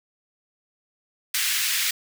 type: high-pass noise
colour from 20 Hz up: pink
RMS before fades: -24 dBFS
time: 1.34-1.91 s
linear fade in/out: 5 ms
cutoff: 1800 Hz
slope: 24 dB/octave
effects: none